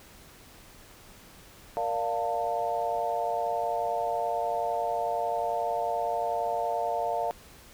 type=chord; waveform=sine; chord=Bb major seventh; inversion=none; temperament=equal with one note detuned; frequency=466.2 / 587.3 / 698.5 / 895.4 Hz; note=Bb4 / D5 / F5 / A5; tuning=0 / 0 / 0 / +30 cents; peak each=-35 / -33 / -29 / -33 dBFS; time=1.77-7.31 s; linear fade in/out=0 ms; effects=pink hiss -52 dBFS RMS until 7.73 s